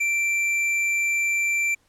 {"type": "tone with tanh clipping", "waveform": "sine", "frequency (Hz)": 2349, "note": "D7", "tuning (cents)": 0, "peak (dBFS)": -22, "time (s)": [0, 1.75], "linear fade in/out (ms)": 10, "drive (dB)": 10, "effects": ["pink hiss -64 dBFS RMS until 1.88 s", "low-pass 11000 Hz 12 dB/octave"]}